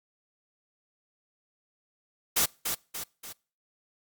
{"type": "noise with echo", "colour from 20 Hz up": "white", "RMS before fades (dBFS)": -24, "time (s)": [2.36, 2.46], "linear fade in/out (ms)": 10, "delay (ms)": 290, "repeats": 3, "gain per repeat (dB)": -6, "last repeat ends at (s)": 3.33, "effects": ["noise-tail reverb RT60 0.4 s tail -25 dB re dry", "Opus 48 kbps"]}